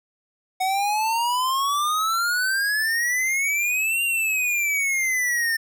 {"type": "exponential two-way sweep", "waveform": "square", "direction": "up then down", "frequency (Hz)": [740, 2794, 1798], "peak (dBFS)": -21, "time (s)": [0.6, 5.57], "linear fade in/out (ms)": 10, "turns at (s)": 4.03, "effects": []}